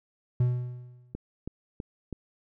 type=tone with exponential decay; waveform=triangle; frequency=123.47 Hz; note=B2; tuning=in tune; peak=-17 dBFS; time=0.4-1.14 s; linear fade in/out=5 ms; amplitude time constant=160 ms
type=click train; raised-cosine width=3 ms; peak=-22 dBFS; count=4; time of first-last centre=1.15-2.127 s; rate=3.07 Hz
effects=none